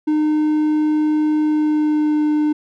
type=tone with pitch glide; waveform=triangle; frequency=305.3 to 301.6 Hz; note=D#4 to D4; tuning=-33 to +46 cents; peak=-12 dBFS; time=0.07-2.53 s; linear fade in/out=10 ms; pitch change=-21 cents; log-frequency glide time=1.42-2.27 s; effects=none